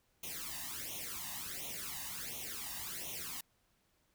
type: noise with flanger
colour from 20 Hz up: white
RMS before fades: -43 dBFS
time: 0.23-3.41 s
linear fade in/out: 5 ms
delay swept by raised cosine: 0.31 to 1.09 ms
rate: 1.4 Hz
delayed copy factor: +0.85
effects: pink hiss -75 dBFS RMS until 4.14 s